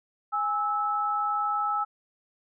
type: tone pair together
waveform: sine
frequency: 827.5 / 1306 Hz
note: G#5 / E6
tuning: -6 / -17 cents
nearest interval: minor sixth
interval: 789 cents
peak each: -29 / -26 dBFS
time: 0.32-1.85 s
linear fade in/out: 20 ms
effects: none